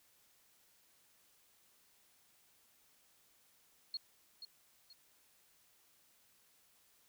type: tone with echo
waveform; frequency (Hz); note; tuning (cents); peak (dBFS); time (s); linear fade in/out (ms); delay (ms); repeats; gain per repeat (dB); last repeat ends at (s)
sine; 4300; C8; +47; -37; 3.94-3.97; 2; 480; 2; -9; 4.93
effects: white hiss -70 dBFS RMS until 7.08 s